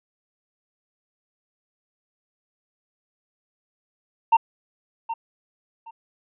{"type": "tone with echo", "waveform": "triangle", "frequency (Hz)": 912, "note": "A#5", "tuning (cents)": -38, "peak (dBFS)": -10, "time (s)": [4.32, 4.37], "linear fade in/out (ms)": 10, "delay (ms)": 770, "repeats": 2, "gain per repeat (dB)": -13, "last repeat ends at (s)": 5.91, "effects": ["resampled to 8000 Hz"]}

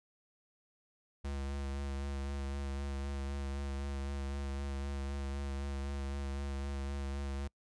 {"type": "tone with vibrato", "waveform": "square", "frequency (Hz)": 69.3, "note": "C#2", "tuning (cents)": 0, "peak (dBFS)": -37, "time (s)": [1.24, 7.48], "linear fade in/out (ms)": 10, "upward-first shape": "sine", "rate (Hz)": 3.9, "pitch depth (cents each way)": 23, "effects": ["noise-tail reverb RT60 0.1 s tail -26 dB re dry", "resampled to 22050 Hz"]}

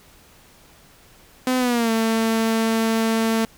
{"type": "tone with pitch glide", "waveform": "sawtooth", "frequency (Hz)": [254.9, 224.5], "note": ["C4", "A3"], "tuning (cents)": [-45, 35], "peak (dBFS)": -14, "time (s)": [1.47, 3.45], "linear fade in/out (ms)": 2, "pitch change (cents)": -220, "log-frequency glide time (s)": [1.58, 1.91], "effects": ["pink hiss -51 dBFS RMS until 3.57 s"]}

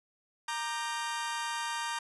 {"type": "chord", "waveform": "sawtooth", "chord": "G minor", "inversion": "first", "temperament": "equal with one note detuned", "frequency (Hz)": [932.3, 1193.1, 1568], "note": ["Bb5", "D6", "G6"], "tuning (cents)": [0, 27, 0], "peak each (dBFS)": [-31, -36, -36], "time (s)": [0.48, 1.99], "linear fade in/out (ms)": 5, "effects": ["resampled to 24000 Hz"]}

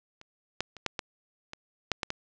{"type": "clicks", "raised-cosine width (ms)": 0.2, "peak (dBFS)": [-30, -11, -27, -10, -14, -22, -8, -12, -14], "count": 9, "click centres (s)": [0.214, 0.606, 0.767, 0.863, 0.992, 1.534, 1.917, 2.032, 2.104], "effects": ["low-pass 7000 Hz 12 dB/octave"]}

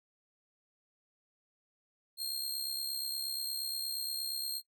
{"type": "tone with amplitude modulation", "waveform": "sawtooth", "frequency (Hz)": 4217, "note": "C8", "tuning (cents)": 13, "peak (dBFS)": -29, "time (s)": [2.17, 4.62], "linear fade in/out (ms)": 50, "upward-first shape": "sine", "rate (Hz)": 68.5, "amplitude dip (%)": 50, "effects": ["noise-tail reverb RT60 0.1 s tail -17 dB re dry"]}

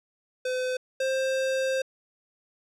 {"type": "tone pair in turn", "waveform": "square", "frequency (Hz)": [509, 527.8], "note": ["C5", "C5"], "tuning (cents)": [-48, 15], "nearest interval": "minor second", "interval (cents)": 63, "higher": "second", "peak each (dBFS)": [-27, -25], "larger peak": "second", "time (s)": [[0.45, 0.77], [1, 1.82]], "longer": "second", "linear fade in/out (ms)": 5, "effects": ["low-pass 8000 Hz 12 dB/octave"]}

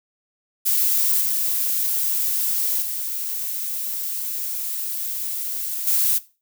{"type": "noise with level steps", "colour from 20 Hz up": "violet", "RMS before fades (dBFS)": [-19, -22, -27, -19], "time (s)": [0.65, 6.19], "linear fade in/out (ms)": 20, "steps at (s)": [1.21, 2.82, 5.87], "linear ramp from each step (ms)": 2, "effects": ["noise-tail reverb RT60 0.3 s tail -17 dB re dry"]}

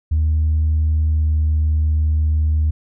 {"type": "tone with pitch glide", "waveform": "sine", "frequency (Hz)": [77.78, 77.15], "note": ["D#2", "D#2"], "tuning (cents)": [0, -14], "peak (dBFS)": -12, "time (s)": [0.11, 2.71], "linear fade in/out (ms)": 10, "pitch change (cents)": -14, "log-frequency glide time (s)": [1.07, 1.32], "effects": ["tanh soft clip ceiling -11 dBFS"]}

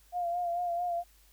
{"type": "tone with vibrato", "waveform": "sine", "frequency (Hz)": 698.5, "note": "F5", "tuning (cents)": 0, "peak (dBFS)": -29, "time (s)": [0.12, 1.04], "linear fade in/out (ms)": 50, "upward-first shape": "sine", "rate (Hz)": 4.5, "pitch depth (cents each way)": 38, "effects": ["added 50 Hz sine -61 dBFS peak until 1.32 s", "white hiss -64 dBFS RMS until 1.32 s"]}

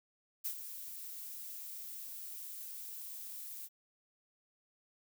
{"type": "noise with ADSR envelope", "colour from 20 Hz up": "violet", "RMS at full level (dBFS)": -36, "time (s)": [0.44, 3.69], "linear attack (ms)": 18, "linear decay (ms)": 81, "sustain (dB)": -10, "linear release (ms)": 41, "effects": []}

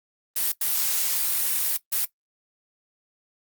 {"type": "noise bursts at uneven times", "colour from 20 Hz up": "blue", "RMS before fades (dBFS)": -24, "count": 3, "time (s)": [[0.36, 0.52], [0.61, 1.77], [1.92, 2.05]], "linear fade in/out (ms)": 5, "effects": ["noise-tail reverb RT60 0.1 s tail -18 dB re dry", "Opus 32 kbps"]}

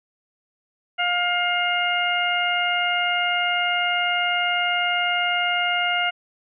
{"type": "harmonic tone", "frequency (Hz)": 708, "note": "F5", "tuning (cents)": 23, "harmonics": [1, 2, 3, 4], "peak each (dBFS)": [-25, -25, -25, -25], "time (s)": [0.98, 6.11], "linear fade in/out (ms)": 20, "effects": []}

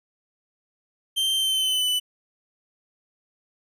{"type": "tone with pitch glide", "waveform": "45% pulse", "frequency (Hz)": [3136, 2991], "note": ["G7", "F#7"], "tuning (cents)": [0, 18], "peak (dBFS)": -21, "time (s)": [1.16, 2], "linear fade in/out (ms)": 20, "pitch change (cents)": -82, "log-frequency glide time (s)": [1.35, 1.88], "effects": ["resampled to 32000 Hz"]}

